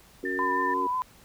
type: harmonic tone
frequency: 92.6 Hz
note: F#2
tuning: 2 cents sharp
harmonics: 3 / 4 / 5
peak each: -34 / -32 / -37 dBFS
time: 0.23-0.87 s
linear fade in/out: 5 ms
type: tone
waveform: sine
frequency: 1789 Hz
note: A6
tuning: 28 cents sharp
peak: -30 dBFS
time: 0.25-0.74 s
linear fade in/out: 5 ms
type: tone with vibrato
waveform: sine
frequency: 1002 Hz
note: B5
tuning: 25 cents sharp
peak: -25 dBFS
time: 0.39-1.02 s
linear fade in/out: 0 ms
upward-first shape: triangle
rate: 5.6 Hz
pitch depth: 37 cents each way
effects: pink hiss -55 dBFS RMS until 1.24 s